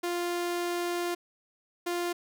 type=tone pair in turn; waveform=sawtooth; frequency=349.2 / 349.2 Hz; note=F4 / F4; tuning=0 / 0 cents; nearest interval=unison; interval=0 cents; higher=neither; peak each=-25 / -25 dBFS; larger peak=neither; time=0.03-1.15 / 1.86-2.13 s; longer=first; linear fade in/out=10 ms; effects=none